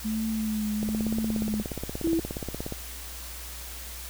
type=tone with vibrato; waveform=sine; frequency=216.2 Hz; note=A3; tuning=30 cents flat; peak=-26 dBFS; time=0.04-1.63 s; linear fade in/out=20 ms; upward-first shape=triangle; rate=1.1 Hz; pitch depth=46 cents each way
type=click train; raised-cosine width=2 ms; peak=-19 dBFS; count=33; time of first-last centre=0.83-2.723 s; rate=16.9 Hz
type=tone; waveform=sine; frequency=329.6 Hz; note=E4; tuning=in tune; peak=-22 dBFS; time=2.04-2.2 s; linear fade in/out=5 ms
effects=added 60 Hz sine -41 dBFS peak until 4.09 s + white hiss -41 dBFS RMS until 4.09 s